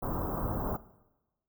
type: band-stop noise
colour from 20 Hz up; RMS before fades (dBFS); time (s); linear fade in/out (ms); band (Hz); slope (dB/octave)
pink; -33; 0.02-0.77; 10; 1300 to 16000; 48
effects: noise-tail reverb RT60 1.0 s tail -18 dB re dry